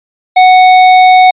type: tone with hard clipping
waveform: sine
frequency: 740 Hz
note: F#5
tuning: in tune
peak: -3 dBFS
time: 0.36-1.31 s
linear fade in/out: 10 ms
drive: 14 dB
effects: resampled to 8000 Hz